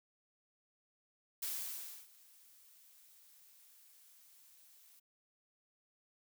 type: noise with ADSR envelope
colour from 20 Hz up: blue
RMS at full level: -39 dBFS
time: 1.42-5 s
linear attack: 8 ms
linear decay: 640 ms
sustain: -24 dB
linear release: 11 ms
effects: none